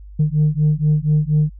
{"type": "beating tone pair", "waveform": "sine", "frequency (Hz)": [149.6, 153.8], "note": ["D3", "D#3"], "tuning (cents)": [32, -20], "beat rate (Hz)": 4.2, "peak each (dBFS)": -15, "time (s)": [0.19, 1.5], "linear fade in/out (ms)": 10, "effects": ["tanh soft clip ceiling -9 dBFS", "added 50 Hz sine -35 dBFS peak until 1.59 s"]}